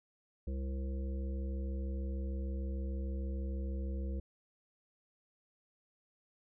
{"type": "harmonic tone", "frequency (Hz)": 66.5, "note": "C2", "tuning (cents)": 29, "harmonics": [1, 3, 5, 7, 8], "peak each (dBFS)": [-35, -45, -49, -52, -53], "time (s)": [0.47, 4.2], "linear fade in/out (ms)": 5, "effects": []}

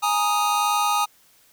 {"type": "chord", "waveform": "square", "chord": "Ab suspended second", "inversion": "none", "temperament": "equal", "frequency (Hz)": [830.6, 932.3, 1244.5], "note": ["Ab5", "Bb5", "Eb6"], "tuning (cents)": [0, 0, 0], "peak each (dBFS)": [-24, -27, -23], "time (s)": [0.02, 1.06], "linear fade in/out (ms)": 20, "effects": ["white hiss -57 dBFS RMS until 1.52 s"]}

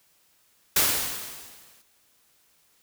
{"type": "noise with exponential decay", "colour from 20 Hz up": "white", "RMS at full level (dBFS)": -19, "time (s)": [0.76, 1.82], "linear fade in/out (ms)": 5, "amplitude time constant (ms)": 230, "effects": ["white hiss -64 dBFS RMS until 2.82 s"]}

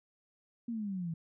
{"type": "exponential sweep", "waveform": "sine", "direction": "down", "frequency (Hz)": [240, 160], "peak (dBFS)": -34, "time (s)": [0.68, 1.14], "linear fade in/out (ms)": 5, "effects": []}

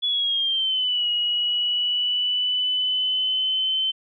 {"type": "exponential two-way sweep", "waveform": "sine", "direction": "down then up", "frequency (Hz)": [3421, 2897, 3080], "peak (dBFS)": -20, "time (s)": [0.02, 3.92], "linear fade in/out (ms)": 20, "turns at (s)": 1.09, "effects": []}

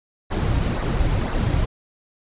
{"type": "noise with flanger", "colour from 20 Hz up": "brown", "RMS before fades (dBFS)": -21, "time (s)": [0.3, 1.66], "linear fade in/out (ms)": 20, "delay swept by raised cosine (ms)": [0.32, 4.72], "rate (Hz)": 2, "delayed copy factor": -0.5, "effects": ["resampled to 8000 Hz"]}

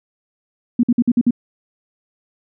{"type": "tone bursts", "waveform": "sine", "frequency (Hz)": 240, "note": "B3", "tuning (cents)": -49, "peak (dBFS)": -10, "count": 6, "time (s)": [0.79, 1.308], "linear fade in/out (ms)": 5, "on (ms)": 43, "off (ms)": 52, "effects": []}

